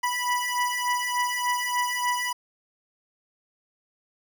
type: beating tone pair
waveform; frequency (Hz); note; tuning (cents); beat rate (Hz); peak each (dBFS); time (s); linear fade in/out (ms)
25% pulse; 981 / 984.4; B5 / B5; -12 / -6; 3.4; -24 / -23; 0.03-2.33; 10
effects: 9-bit